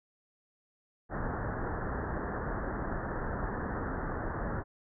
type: low-pass noise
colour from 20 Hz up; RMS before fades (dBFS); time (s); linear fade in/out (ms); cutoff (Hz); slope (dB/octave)
pink; -35; 1.09-4.64; 50; 1800; 96
effects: none